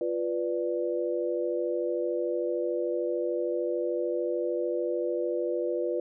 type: chord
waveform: sine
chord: B diminished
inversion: second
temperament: equal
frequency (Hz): 349.2 / 493.9 / 587.3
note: F4 / B4 / D5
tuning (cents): 0 / 0 / 0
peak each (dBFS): -30 / -30 / -33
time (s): 0.01-6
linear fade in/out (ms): 2
effects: none